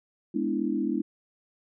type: chord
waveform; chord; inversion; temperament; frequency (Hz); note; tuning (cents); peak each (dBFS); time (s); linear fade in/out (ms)
sine; E dominant seventh; first; equal; 207.7 / 246.9 / 293.7 / 329.6; G#3 / B3 / D4 / E4; 0 / 0 / 0 / 0; -31 / -31 / -30 / -30; 0.34-1.02; 10
effects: none